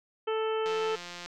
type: harmonic tone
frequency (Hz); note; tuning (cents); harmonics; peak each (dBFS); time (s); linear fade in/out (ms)
440; A4; 0; 1 / 2 / 3 / 4 / 5 / 6 / 7; -28 / -37 / -37 / -47 / -49 / -44 / -43; 0.27-0.96; 10
type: click train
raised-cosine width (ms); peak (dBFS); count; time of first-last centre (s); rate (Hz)
0.2; -24; 106; 0.66-1.26; 175
effects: none